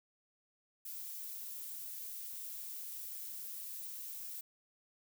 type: noise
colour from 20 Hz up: violet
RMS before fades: -45 dBFS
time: 0.85-4.41 s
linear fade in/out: 5 ms
effects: none